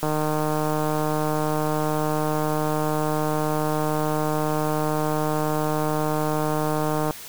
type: click train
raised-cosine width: 1 ms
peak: -11 dBFS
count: 1084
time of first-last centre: 0.03-7.108 s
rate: 153 Hz
effects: white hiss -39 dBFS RMS until 7.28 s